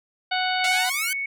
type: harmonic tone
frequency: 740 Hz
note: F#5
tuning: in tune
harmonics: 1 / 2 / 3 / 4 / 5 / 6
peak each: -25 / -28 / -30 / -31 / -32 / -33 dBFS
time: 0.31-0.9 s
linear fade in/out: 10 ms
type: tone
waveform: sine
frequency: 2217 Hz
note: C#7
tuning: in tune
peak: -25 dBFS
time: 0.59-1.26 s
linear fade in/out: 5 ms
type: exponential sweep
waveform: 5% pulse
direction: up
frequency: 668 to 1568 Hz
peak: -15 dBFS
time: 0.64-1.13 s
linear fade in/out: 2 ms
effects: none